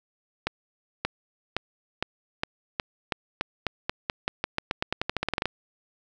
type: accelerating click train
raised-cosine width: 0.3 ms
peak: -9 dBFS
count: 26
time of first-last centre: 0.47-5.456 s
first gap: 580 ms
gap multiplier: 0.89
effects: none